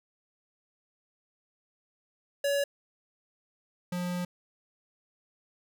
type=tone pair in turn; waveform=square; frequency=565 / 177.96 Hz; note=C#5 / F3; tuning=+33 / +33 cents; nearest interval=octave + minor sixth; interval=2000 cents; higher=first; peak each=-26 / -31 dBFS; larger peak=first; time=2.44-2.64 / 3.92-4.25 s; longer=second; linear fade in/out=5 ms; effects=none